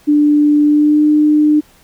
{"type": "tone with pitch glide", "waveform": "sine", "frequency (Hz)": [295.6, 301.1], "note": ["D4", "D4"], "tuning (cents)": [11, 43], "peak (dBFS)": -7, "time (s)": [0.07, 1.61], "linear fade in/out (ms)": 20, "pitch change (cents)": 32, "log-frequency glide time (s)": [0.64, 1.03], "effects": ["pink hiss -48 dBFS RMS until 1.83 s"]}